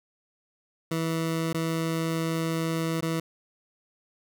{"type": "tone with dropouts", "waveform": "20% pulse", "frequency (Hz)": 163.2, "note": "E3", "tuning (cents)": -17, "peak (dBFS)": -21, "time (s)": [0.91, 3.2], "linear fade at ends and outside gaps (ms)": 5, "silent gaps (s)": [[1.53, 1.544], [3.008, 3.024]], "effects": []}